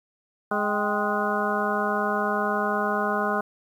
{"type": "harmonic tone with a mistuned harmonic", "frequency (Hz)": 208.5, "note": "G#3", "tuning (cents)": 7, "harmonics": [1, 2, 3, 4, 5, 6, 7], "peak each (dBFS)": [-30, -30, -30, -30, -30, -30, -30], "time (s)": [0.51, 3.41], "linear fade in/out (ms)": 5, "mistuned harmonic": 4, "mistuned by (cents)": -97, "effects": ["9-bit"]}